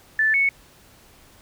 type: tone pair in turn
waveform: sine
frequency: 1755 / 2211 Hz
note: A6 / C#7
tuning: -5 / -5 cents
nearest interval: major third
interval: 400 cents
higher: second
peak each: -16 dBFS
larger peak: neither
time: 0.19-0.34 / 0.34-0.49 s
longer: neither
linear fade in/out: 2 ms
effects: pink hiss -52 dBFS RMS until 1.41 s